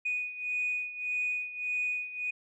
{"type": "beating tone pair", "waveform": "sine", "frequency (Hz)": [2477, 2478.7], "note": ["D#7", "D#7"], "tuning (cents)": [-8, -7], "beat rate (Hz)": 1.7, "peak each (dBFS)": [-31, -35], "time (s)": [0.05, 2.31], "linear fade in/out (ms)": 10, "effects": ["tanh soft clip ceiling -23 dBFS"]}